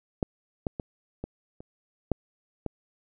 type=clicks; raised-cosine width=2 ms; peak=-12 / -14 / -19 / -20 / -30 / -10 / -17 dBFS; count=7; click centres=0.228 / 0.668 / 0.798 / 1.24 / 1.605 / 2.117 / 2.663 s; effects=none